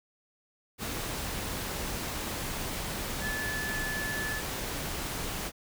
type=tone in noise; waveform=sine; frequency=1732 Hz; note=A6; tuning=28 cents flat; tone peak=-33 dBFS; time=3.2-4.42 s; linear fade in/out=50 ms; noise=pink; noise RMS=-35 dBFS; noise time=0.78-5.52 s; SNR=-1 dB; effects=none